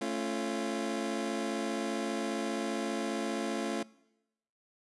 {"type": "chord", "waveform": "25% pulse", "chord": "A augmented", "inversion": "none", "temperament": "just", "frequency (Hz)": [220, 275, 343.8], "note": ["A3", "C#4", "E#4"], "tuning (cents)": [0, -14, -27], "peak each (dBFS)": -33, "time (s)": [0.01, 3.83], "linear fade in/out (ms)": 5, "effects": ["noise-tail reverb RT60 0.9 s tail -22 dB re dry", "resampled to 24000 Hz"]}